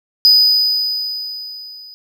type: tone with level ramp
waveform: triangle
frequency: 4978 Hz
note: D#8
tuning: in tune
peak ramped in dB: -4 to -34 dBFS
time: 0.25-1.94 s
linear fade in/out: 0 ms
effects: none